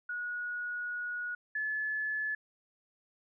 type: tone pair in turn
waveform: sine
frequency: 1455 / 1723.3 Hz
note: F#6 / A6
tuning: -29 / -36 cents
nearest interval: minor third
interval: 293 cents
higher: second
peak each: -34 / -31 dBFS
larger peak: second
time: 0.09-1.35 / 1.55-2.35 s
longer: first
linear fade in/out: 5 ms
effects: none